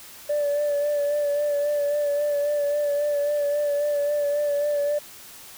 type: tone with vibrato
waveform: sine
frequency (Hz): 582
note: D5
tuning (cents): -16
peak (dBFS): -19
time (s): 0.29-4.99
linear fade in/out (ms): 10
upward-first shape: sine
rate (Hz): 3.7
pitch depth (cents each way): 27
effects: tanh soft clip ceiling -18 dBFS + white hiss -44 dBFS RMS until 5.57 s